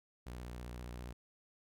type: tone with vibrato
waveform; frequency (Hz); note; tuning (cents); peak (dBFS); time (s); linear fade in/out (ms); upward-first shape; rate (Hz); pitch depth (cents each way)
sawtooth; 60.7; B1; -29; -40; 0.26-1.13; 10; square; 15; 73
effects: none